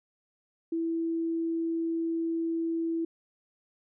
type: tone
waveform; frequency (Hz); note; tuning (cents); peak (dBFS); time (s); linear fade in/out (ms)
sine; 330.1; E4; +2; -27; 0.72-3.05; 5
effects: none